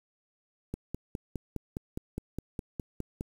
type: click train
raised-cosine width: 3 ms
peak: -21 dBFS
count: 13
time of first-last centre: 0.74-3.209 s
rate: 4.86 Hz
effects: 8-bit